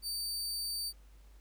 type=tone; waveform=sawtooth; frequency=4608 Hz; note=D8; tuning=34 cents flat; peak=-32 dBFS; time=0.02-0.93 s; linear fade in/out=50 ms; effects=added 50 Hz sine -54 dBFS peak until 1.4 s + pink hiss -68 dBFS RMS until 1.4 s